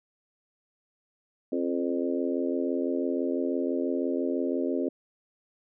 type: harmonic tone with a mistuned harmonic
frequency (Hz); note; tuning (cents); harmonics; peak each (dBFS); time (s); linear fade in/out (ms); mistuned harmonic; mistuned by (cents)
86; F2; -26; 3 / 4 / 5 / 6 / 7; -29 / -31 / -33 / -35 / -36; 1.52-4.89; 5; 3; +55
effects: none